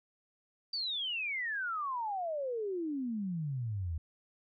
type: exponential sweep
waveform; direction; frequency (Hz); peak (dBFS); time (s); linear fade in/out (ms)
sine; down; 4699 to 77; -33; 0.73-3.98; 5
effects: none